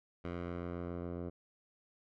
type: tone with low-pass filter sweep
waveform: 10% pulse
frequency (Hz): 87.2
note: F2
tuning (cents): -2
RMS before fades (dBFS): -41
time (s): 0.24-1.3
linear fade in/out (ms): 10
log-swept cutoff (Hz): 2300 to 690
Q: 0.78
effects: none